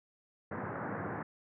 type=band-pass noise; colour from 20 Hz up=pink; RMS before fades=-39 dBFS; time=0.51-1.23 s; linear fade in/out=5 ms; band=100 to 1800 Hz; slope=48 dB/octave; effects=none